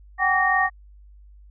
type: tone cluster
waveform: sine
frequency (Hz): 754 / 798 / 1148 / 1853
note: F#5 / G5 / D6 / A#6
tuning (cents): +32 / +31 / -40 / -11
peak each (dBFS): -23 / -26 / -24 / -20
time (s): 0.18-0.7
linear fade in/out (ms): 50
effects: added 50 Hz sine -45 dBFS peak until 1.5 s